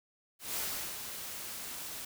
white noise with ADSR envelope, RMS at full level -35 dBFS, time 0.39-2.05 s, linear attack 170 ms, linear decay 410 ms, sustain -7 dB, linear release 5 ms, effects none

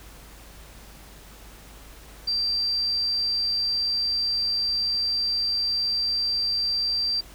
sine tone, 4699 Hz, D8, in tune, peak -22 dBFS, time 2.27-7.21 s, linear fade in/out 10 ms, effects added 51 Hz sine -47 dBFS peak until 7.34 s + pink hiss -48 dBFS RMS until 7.34 s

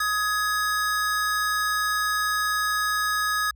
square tone pair together, 1255.6 / 1676 Hz, D#6 / G#6, +15 / +15 cents, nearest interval perfect fourth, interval 500 cents, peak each -26 dBFS, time 0-3.51 s, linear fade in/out 5 ms, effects added 60 Hz sine -48 dBFS peak until 3.55 s

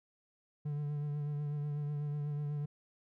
triangle tone with vibrato, 146.83 Hz, D3, in tune, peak -32 dBFS, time 0.65-2.66 s, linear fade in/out 10 ms, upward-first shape triangle, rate 8.1 Hz, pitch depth 33 cents each way, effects none

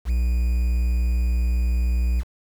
triangle tone with quantisation, 60.2 Hz, B1, 44 cents flat, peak -16 dBFS, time 0.05-2.24 s, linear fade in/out 50 ms, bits 7, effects none

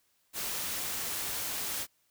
white noise, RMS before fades -35 dBFS, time 0.33-1.87 s, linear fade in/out 50 ms, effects white hiss -72 dBFS RMS until 2.1 s

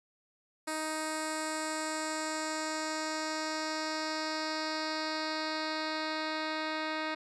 10% pulse tone with low-pass filter sweep, 312.5 Hz, D#4, 8 cents sharp, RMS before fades -35 dBFS, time 0.67-7.15 s, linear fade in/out 10 ms, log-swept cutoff 9800 to 3400 Hz, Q 2.5, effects none

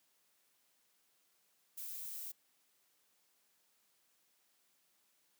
violet noise, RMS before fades -45 dBFS, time 1.77-2.32 s, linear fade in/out 10 ms, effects white hiss -75 dBFS RMS until 5.39 s + high-pass 150 Hz 12 dB/octave

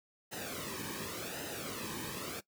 pink noise with flanger, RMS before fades -41 dBFS, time 0.31-2.41 s, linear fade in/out 20 ms, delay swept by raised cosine 0.88 to 1.48 ms, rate 0.89 Hz, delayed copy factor -0.7, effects noise-tail reverb RT60 0.1 s tail -19 dB re dry + high-pass 80 Hz 12 dB/octave

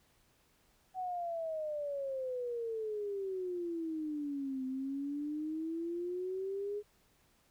sine exponential two-way sweep, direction down then up, 753 to 258.4 to 418.5 Hz, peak -35 dBFS, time 0.94-6.83 s, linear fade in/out 50 ms, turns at 4.65 s, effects pink hiss -70 dBFS RMS until 7.5 s

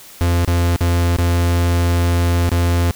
45% pulse tone with dropouts, 86.4 Hz, F2, 18 cents flat, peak -13 dBFS, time 0.21-2.91 s, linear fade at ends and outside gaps 0 ms, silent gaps 0.448-0.477 / 0.761-0.808 / 1.164-1.186 / 2.492-2.517 s, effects white hiss -40 dBFS RMS until 2.95 s

